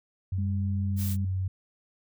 sine tone, 93.9 Hz, F#2, 26 cents sharp, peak -26 dBFS, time 0.32-1.48 s, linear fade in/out 5 ms
sine tone with pitch glide, 200 to 196.79 Hz, G3 to G3, +35 to +7 cents, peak -32 dBFS, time 0.38-1.25 s, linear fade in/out 5 ms, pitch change -28 cents, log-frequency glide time 0.85-1.08 s
blue noise, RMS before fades -38 dBFS, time 0.96-1.17 s, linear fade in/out 50 ms
effects none

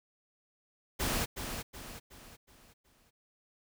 pink noise with echo, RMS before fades -32 dBFS, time 0.99-1.26 s, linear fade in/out 20 ms, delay 370 ms, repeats 5, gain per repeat -7 dB, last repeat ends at 3.11 s, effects none

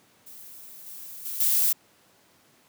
violet noise with level steps, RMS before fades -45 / -41 / -33 / -22 dBFS, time 0.26-1.73 s, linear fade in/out 10 ms, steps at 0.86 / 1.25 / 1.4 s, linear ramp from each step 5 ms, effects pink hiss -60 dBFS RMS until 2.68 s + high-pass 150 Hz 12 dB/octave

